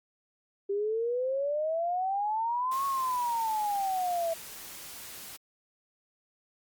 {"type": "exponential two-way sweep", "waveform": "sine", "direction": "up then down", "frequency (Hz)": [393.5, 1108.7, 654], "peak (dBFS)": -27, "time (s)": [0.69, 4.34], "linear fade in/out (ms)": 10, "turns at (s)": 2.85}
{"type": "noise", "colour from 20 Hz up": "white", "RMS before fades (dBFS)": -44, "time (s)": [2.71, 5.37], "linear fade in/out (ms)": 10}
{"effects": ["Opus 48 kbps"]}